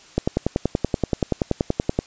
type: click train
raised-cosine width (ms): 2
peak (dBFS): -5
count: 20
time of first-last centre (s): 0.18-1.99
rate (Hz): 10.5
effects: white hiss -48 dBFS RMS until 2.06 s + resampled to 16000 Hz